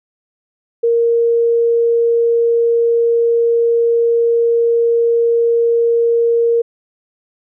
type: tone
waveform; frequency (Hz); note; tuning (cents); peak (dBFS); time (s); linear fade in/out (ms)
sine; 466.2; A#4; 0; -10; 0.83-6.62; 10
effects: none